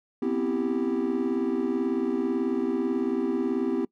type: chord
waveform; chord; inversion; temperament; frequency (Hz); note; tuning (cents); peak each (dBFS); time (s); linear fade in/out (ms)
triangle; C major seventh; third; equal with one note detuned; 246.9 / 265.1 / 329.6 / 392; B3 / C4 / E4 / G4; 0 / +23 / 0 / 0; -27; 0.22-3.85; 5
effects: noise-tail reverb RT60 0.1 s tail -23 dB re dry + tanh soft clip ceiling -15 dBFS